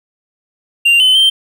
triangle tone with pitch steps, 2781 / 3041 / 3134 Hz, F7 / F#7 / G7, -8 / +47 / -1 cents, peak -5 dBFS, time 0.85-1.3 s, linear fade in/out 10 ms, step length 150 ms, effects none

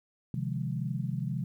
sine chord, F minor seventh, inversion second, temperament equal with one note detuned, 130.81 / 153.42 / 174.61 / 207.7 Hz, C3 / Eb3 / F3 / Ab3, 0 / -24 / 0 / 0 cents, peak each -33 / -36 / -36 / -39 dBFS, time 0.34-1.44 s, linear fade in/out 2 ms, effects 11-bit

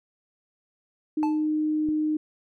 sine tone, 307.1 Hz, D#4, 23 cents flat, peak -22 dBFS, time 1.17-2.17 s, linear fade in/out 5 ms
triangle tone with exponential decay, 873 Hz, A5, 14 cents flat, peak -22 dBFS, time 1.23-1.47 s, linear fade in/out 0 ms, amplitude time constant 52 ms
click, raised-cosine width 3 ms, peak -26 dBFS, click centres 1.888 s
effects none

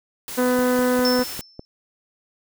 white noise, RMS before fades -33 dBFS, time 0.28-1.41 s, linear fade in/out 0 ms
harmonic tone, 250 Hz, B3, 21 cents sharp, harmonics 1 / 2 / 3 / 4 / 5 / 6 / 7 / 8, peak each -20 / -20 / -33 / -30 / -33 / -31 / -37 / -40 dBFS, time 0.37-1.24 s, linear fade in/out 20 ms
click train, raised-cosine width 2 ms, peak -20 dBFS, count 6, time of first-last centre 0.59-1.594 s, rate 4.98 Hz
sine tone with exponential decay, 5310 Hz, E8, 12 cents sharp, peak -19 dBFS, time 1.05-1.65 s, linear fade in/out 0 ms, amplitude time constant 130 ms
effects none

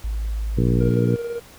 sine tone, 53.7 Hz, A1, 41 cents flat, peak -22 dBFS, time 0.04-0.9 s, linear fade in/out 5 ms
harmonic tone, 59.6 Hz, A#1, 39 cents sharp, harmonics 2 / 3 / 4 / 5 / 6 / 7 / 8, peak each -19 / -23 / -25 / -27 / -29 / -30 / -31 dBFS, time 0.57-1.16 s, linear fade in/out 10 ms
triangle tone with tremolo, 470 Hz, A#4, 14 cents sharp, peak -22 dBFS, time 0.8-1.4 s, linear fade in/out 10 ms, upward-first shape square, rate 18 Hz, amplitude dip 40%
effects pink hiss -46 dBFS RMS until 1.58 s

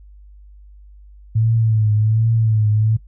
sine tone with vibrato, 110 Hz, A2, in tune, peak -13 dBFS, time 1.35-2.97 s, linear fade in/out 10 ms, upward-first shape triangle, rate 1.3 Hz, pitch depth 70 cents each way, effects noise-tail reverb RT60 0.1 s tail -18 dB re dry + added 50 Hz sine -40 dBFS peak until 3.07 s

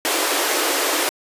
pink high-pass noise, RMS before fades -20 dBFS, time 0.05-1.09 s, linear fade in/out 0 ms, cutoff 290 Hz, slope 96 dB/octave, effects resampled to 32000 Hz

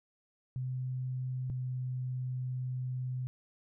sine tone pair in turn, 128.2 / 127.31 Hz, C3 / C3, -35 / -47 cents, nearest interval unison, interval 12 cents, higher first, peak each -33 / -33 dBFS, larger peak neither, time 0.56-1.5 / 1.5-3.27 s, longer second, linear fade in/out 0 ms, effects none

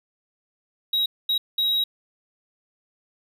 triangle tone bursts at uneven times, 3828 Hz, A#7, 45 cents sharp, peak -18 dBFS, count 3, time 0.93-1.06 / 1.29-1.38 / 1.58-1.84 s, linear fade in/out 5 ms, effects none

